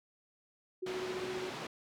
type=tone with tremolo; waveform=sine; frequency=370 Hz; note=F#4; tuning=in tune; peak=-34 dBFS; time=0.82-1.5 s; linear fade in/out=10 ms; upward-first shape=triangle; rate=15 Hz; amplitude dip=60%
type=band-pass noise; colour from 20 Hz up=pink; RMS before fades=-43 dBFS; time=0.86-1.67 s; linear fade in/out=5 ms; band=200 to 4200 Hz; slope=12 dB/octave
effects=none